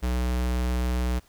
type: tone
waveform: square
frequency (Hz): 61.74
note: B1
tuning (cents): 0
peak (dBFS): -24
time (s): 0.02-1.2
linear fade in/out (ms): 20
effects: pink hiss -59 dBFS RMS until 1.28 s